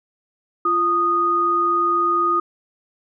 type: tone pair together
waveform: sine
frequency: 345.1 / 1237 Hz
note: F4 / D#6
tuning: -21 / -10 cents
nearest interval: octave + minor seventh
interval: 2211 cents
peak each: -24 / -16 dBFS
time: 0.65-2.4 s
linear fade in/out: 5 ms
effects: none